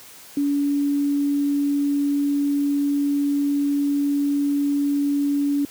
sine tone, 285.2 Hz, C#4, 49 cents sharp, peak -18 dBFS, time 0.37-5.65 s, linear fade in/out 2 ms, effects white hiss -44 dBFS RMS until 5.7 s + high-pass 60 Hz 12 dB/octave

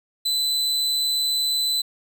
40% pulse tone, 4013 Hz, B7, 27 cents sharp, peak -19 dBFS, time 0.25-1.82 s, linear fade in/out 10 ms, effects none

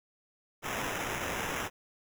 white noise with sample-and-hold, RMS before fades -35 dBFS, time 0.62-1.7 s, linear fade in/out 50 ms, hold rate 4410 Hz, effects none

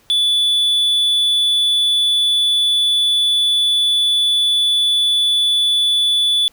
triangle tone, 3460 Hz, A7, 30 cents flat, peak -11 dBFS, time 0.1-6.48 s, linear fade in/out 0 ms, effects pink hiss -54 dBFS RMS until 6.52 s

